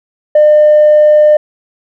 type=tone with tanh clipping; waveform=triangle; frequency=603 Hz; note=D5; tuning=46 cents sharp; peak=-3 dBFS; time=0.35-1.37 s; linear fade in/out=5 ms; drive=5 dB; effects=none